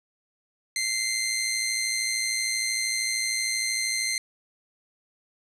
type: tone with amplitude modulation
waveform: 15% pulse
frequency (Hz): 2082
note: C7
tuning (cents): -9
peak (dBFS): -17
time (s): 0.76-4.18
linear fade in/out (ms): 2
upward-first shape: sine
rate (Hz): 113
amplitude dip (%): 40
effects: resampled to 32000 Hz